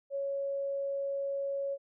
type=tone; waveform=sine; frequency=555 Hz; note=C#5; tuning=2 cents sharp; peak=-31 dBFS; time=0.1-1.78 s; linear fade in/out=50 ms; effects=none